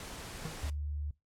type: noise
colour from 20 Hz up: pink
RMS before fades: -44 dBFS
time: 0-0.7 s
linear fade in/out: 2 ms
type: tone with exponential decay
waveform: square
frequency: 158.2 Hz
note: D#3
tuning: 29 cents sharp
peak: -35 dBFS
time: 0.45-0.57 s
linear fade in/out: 2 ms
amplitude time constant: 26 ms
type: tone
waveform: sine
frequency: 73.5 Hz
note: D2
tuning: 2 cents sharp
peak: -34 dBFS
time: 0.63-1.11 s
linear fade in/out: 5 ms
effects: noise-tail reverb RT60 0.2 s tail -20 dB re dry + low-pass 11000 Hz 12 dB/octave